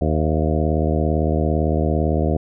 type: harmonic tone with a mistuned harmonic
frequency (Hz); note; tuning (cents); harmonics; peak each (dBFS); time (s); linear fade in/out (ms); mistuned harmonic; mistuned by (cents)
77.78; D#2; 0; 1 / 2 / 3 / 4 / 5 / 6 / 7 / 8 / 9; -20 / -23 / -25 / -26 / -27 / -28 / -28 / -29 / -30; 0.01-2.37; 5; 8; +55
effects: none